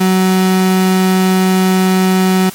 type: tone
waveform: 35% pulse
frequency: 187 Hz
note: F#3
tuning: 19 cents sharp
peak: -7 dBFS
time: 0-2.5 s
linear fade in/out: 10 ms
effects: white hiss -32 dBFS RMS until 2.54 s + MP3 64 kbps